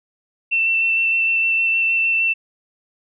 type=tone with vibrato; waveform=sine; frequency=2685 Hz; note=E7; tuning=31 cents sharp; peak=-15 dBFS; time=0.51-2.34 s; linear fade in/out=20 ms; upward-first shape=square; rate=6.5 Hz; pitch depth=9 cents each way; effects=none